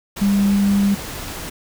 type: tone in noise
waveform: sine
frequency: 200 Hz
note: G3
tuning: 35 cents sharp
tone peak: -13 dBFS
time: 0.21-0.95 s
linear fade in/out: 10 ms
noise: pink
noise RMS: -30 dBFS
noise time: 0.16-1.5 s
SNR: +14 dB
effects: none

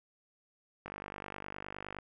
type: click train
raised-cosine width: 0.5 ms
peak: -26 dBFS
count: 57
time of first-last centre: 0.86-1.987 s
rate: 49.7 Hz
effects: none

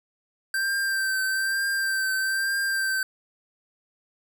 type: tone with vibrato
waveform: square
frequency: 1568 Hz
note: G6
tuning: in tune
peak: -24 dBFS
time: 0.54-3.03 s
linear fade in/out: 2 ms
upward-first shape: triangle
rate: 1.1 Hz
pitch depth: 33 cents each way
effects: none

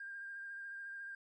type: tone with vibrato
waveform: triangle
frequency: 1600 Hz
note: G6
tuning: 35 cents sharp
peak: -40 dBFS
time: 0-1.15 s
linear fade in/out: 5 ms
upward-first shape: triangle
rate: 14 Hz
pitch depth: 24 cents each way
effects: tanh soft clip ceiling -42 dBFS + resampled to 22050 Hz

